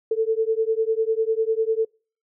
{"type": "beating tone pair", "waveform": "sine", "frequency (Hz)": [440, 450], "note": ["A4", "A4"], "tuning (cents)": [0, 39], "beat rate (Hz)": 10, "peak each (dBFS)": -22, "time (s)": [0.11, 1.85], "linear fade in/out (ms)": 5, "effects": ["noise-tail reverb RT60 0.4 s tail -26 dB re dry"]}